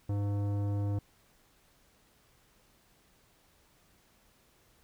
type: tone with tanh clipping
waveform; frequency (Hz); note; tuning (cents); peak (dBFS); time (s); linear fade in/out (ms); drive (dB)
sine; 101.5; G#2; -39; -31; 0.09-0.99; 5; 15
effects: pink hiss -66 dBFS RMS until 4.83 s